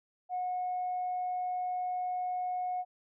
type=tone; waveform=sine; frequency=728 Hz; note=F#5; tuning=28 cents flat; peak=-30 dBFS; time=0.29-2.85 s; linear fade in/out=50 ms; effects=tanh soft clip ceiling -27 dBFS